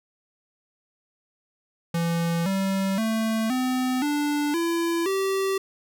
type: tone with pitch steps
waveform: square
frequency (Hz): 168.4 / 193.44 / 222.2 / 255.2 / 293.2 / 336.8 / 386.9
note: E3 / G3 / A3 / C4 / D4 / E4 / G4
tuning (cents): +37 / -23 / +17 / -43 / -3 / +37 / -23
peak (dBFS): -23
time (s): 1.94-5.58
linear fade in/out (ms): 5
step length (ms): 520
effects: none